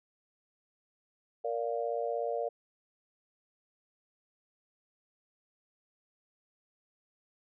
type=chord; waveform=sine; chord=Bb major; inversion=none; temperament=just; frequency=466.2 / 582.7 / 699.2 Hz; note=Bb4 / D5 / F5; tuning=0 / -14 / +2 cents; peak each=-34 / -35 / -36 dBFS; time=1.44-2.49 s; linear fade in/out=10 ms; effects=none